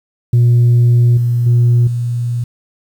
sine tone with level steps, 120 Hz, B2, 49 cents flat, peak -4 / -10 / -5 / -14 dBFS, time 0.33-2.44 s, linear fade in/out 5 ms, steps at 1.17 / 1.46 / 1.87 s, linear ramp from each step 5 ms, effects tanh soft clip ceiling -5 dBFS + 7-bit

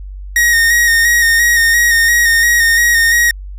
45% pulse tone with vibrato, 1866 Hz, A#6, 1 cent sharp, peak -8 dBFS, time 0.36-3.31 s, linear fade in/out 2 ms, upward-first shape square, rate 2.9 Hz, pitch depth 27 cents each way, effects added 48 Hz sine -25 dBFS peak until 3.58 s

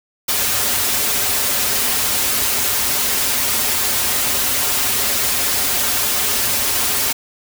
white noise with comb filter, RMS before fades -18 dBFS, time 0.28-7.13 s, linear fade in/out 10 ms, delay 6.1 ms, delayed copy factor -0.9, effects none

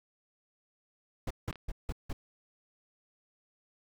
brown noise bursts, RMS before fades -34 dBFS, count 5, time 1.27-2.13 s, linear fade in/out 5 ms, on 36 ms, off 170 ms
clicks, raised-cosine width 0.3 ms, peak -26 / -32 dBFS, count 2, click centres 1.528 / 1.557 s
effects none

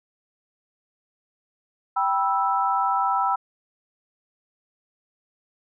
sine chord, E minor, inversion first, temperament equal with one note detuned, 784 / 978.7 / 1318.5 Hz, G5 / B5 / E6, 0 / -16 / 0 cents, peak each -24 dBFS, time 1.96-3.36 s, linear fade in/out 10 ms, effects none

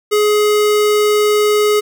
square tone, 420 Hz, G#4, 19 cents sharp, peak -11 dBFS, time 0.11-1.81 s, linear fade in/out 20 ms, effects none

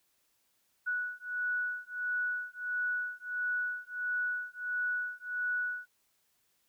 sine beating tone pair, 1472 / 1473.5 Hz, F#6 / F#6, -9 / -8 cents, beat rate 1.5 Hz, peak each -35 / -35 dBFS, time 0.86-5.87 s, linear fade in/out 20 ms, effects white hiss -74 dBFS RMS until 6.68 s

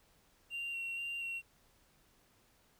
triangle tone with vibrato, 2756 Hz, F7, 24 cents flat, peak -35 dBFS, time 0.5-1.42 s, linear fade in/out 50 ms, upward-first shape square, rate 2.1 Hz, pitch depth 13 cents each way, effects tanh soft clip ceiling -33 dBFS + pink hiss -69 dBFS RMS until 2.79 s

